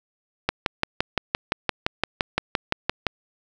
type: click train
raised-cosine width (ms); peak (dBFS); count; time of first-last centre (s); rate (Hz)
0.3; -4; 16; 0.49-3.067; 5.82
effects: none

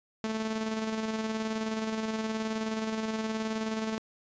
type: tone with tremolo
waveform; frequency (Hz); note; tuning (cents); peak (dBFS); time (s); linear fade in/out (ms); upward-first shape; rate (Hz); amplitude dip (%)
sawtooth; 220; A3; 0; -25; 0.24-3.98; 0; square; 19; 35
effects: resampled to 16000 Hz

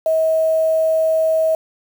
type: tone with quantisation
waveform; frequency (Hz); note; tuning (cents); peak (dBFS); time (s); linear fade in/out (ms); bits
sine; 640; D#5; +49; -13; 0.06-1.55; 2; 6
effects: none

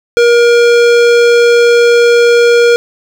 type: tone with hard clipping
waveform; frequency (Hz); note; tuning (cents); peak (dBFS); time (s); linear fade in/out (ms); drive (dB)
sine; 474.2; A#4; +30; -6; 0.17-2.76; 0; 18
effects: none

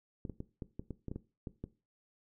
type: clicks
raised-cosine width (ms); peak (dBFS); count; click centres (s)
3; -27; 11; 0.252 / 0.297 / 0.404 / 0.622 / 0.795 / 0.907 / 1.083 / 1.115 / 1.16 / 1.472 / 1.64
effects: noise-tail reverb RT60 0.3 s tail -17 dB re dry

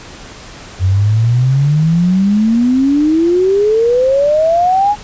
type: exponential sweep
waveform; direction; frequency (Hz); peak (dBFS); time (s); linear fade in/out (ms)
sine; up; 90 to 846; -8; 0.79-4.96; 50
effects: pink hiss -33 dBFS RMS until 5.03 s + resampled to 16000 Hz

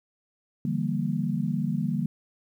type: chord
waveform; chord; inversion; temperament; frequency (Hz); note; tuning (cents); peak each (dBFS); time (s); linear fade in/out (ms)
sine; E half-diminished seventh; third; equal with one note detuned; 146.83 / 166.92 / 196 / 233.1; D3 / E3 / G3 / Bb3; 0 / +22 / 0 / 0; -30; 0.65-2.06; 2
effects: 10-bit

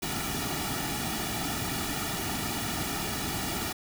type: noise with comb filter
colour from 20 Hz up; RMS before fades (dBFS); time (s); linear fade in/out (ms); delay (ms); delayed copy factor
pink; -32; 0.02-3.73; 10; 1.9; -0.75
effects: none

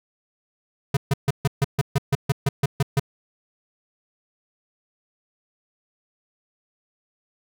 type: tone bursts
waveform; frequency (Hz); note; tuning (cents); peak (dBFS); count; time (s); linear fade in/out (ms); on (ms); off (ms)
square; 138.59; C#3; 0; -17; 13; 0.94-2.997; 5; 29; 140
effects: none

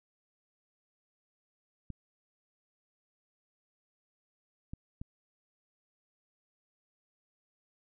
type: clicks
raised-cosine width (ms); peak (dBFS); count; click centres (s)
5; -28; 3; 1.903 / 4.735 / 5.015
effects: none

